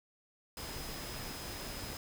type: tone in noise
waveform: sine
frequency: 5060 Hz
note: D#8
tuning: 28 cents sharp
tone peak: -50 dBFS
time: 0.57-1.97 s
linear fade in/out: 2 ms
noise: pink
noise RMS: -43 dBFS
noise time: 0.57-1.97 s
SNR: -10 dB
effects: none